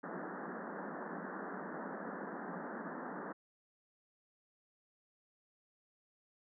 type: band-pass noise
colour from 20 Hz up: pink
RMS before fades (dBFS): -44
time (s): 0.03-3.33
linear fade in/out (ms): 10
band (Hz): 170 to 1800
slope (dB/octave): 96
effects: none